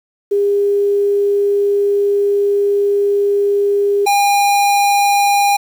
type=tone pair in turn; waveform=sine / square; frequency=404.3 / 808.6 Hz; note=G#4 / G#5; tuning=-46 / -46 cents; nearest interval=octave; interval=1200 cents; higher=second; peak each=-11 dBFS; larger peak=neither; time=0.31-4.06 / 4.06-5.57 s; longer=first; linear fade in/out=10 ms; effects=7-bit